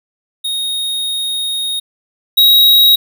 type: tone pair in turn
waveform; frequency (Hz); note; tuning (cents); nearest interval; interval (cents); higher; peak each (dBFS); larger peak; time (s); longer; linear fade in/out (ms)
square; 3729 / 3816; A#7 / A#7; 0 / +40; unison; 40; second; -17 / -6; second; 0.44-1.8 / 2.37-2.96; first; 10
effects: none